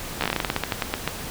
slowing click train, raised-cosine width 0.3 ms, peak -6 dBFS, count 17, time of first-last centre 0.21-1.076 s, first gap 13 ms, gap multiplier 1.17, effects pink hiss -34 dBFS RMS until 1.3 s

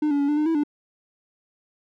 triangle tone with pitch steps, 301.9 / 285.8 / 283 / 296 / 302.9 / 326.6 / 293.9 Hz, D4 / D4 / C#4 / D4 / D#4 / E4 / D4, +48 / -47 / +36 / +14 / -46 / -16 / +1 cents, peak -17 dBFS, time 0.02-0.636 s, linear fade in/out 5 ms, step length 88 ms, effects none

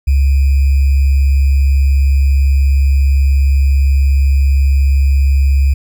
sine tone with sample-and-hold, 68.6 Hz, C#2, 17 cents flat, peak -7 dBFS, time 0.07-5.74 s, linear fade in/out 10 ms, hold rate 2450 Hz, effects none

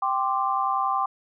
sine chord, G suspended fourth, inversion none, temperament just, 784 / 1045.3 / 1176 Hz, G5 / C6 / D6, 0 / -2 / +2 cents, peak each -26 dBFS, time 0.02-1.06 s, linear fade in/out 5 ms, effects none

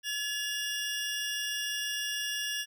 25% pulse tone pair together, 1703.2 / 2830 Hz, G#6 / F7, +43 / +22 cents, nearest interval major sixth, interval 879 cents, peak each -31 / -30 dBFS, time 0.03-2.66 s, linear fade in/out 50 ms, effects none

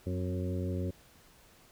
harmonic tone with a mistuned harmonic, 91.2 Hz, F#2, 24 cents flat, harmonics 1 / 2 / 3 / 4 / 5 / 6, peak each -33 / -38 / -40 / -41 / -45 / -44 dBFS, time 0.06-0.91 s, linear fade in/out 10 ms, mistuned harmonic 3, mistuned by -36 cents, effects pink hiss -60 dBFS RMS until 1.71 s

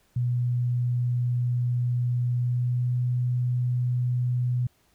sine tone with pitch glide, 122.4 to 123.68 Hz, B2 to B2, -15 to +3 cents, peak -22 dBFS, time 0.16-4.67 s, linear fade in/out 5 ms, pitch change +18 cents, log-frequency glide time 2.36-2.96 s, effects pink hiss -65 dBFS RMS until 4.94 s

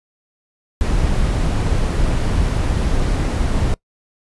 brown noise, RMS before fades -17 dBFS, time 0.81-3.74 s, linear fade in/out 0 ms, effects noise-tail reverb RT60 0.1 s tail -23 dB re dry + resampled to 24000 Hz

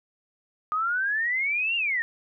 sine exponential two-way sweep, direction up then down, 1221 to 2826 to 1803 Hz, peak -23 dBFS, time 0.72-2.02 s, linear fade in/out 0 ms, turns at 1.76 s, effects none

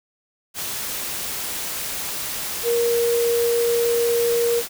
sine tone in noise, 470.5 Hz, A#4, 16 cents sharp, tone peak -17 dBFS, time 2.63-4.63 s, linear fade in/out 50 ms, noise white, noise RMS -28 dBFS, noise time 0.54-4.69 s, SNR +8 dB, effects none

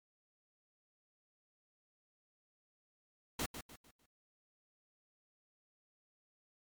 pink noise with echo, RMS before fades -37 dBFS, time 3.39-3.46 s, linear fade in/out 5 ms, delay 150 ms, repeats 4, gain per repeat -9 dB, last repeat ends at 4.06 s, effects MP3 96 kbps

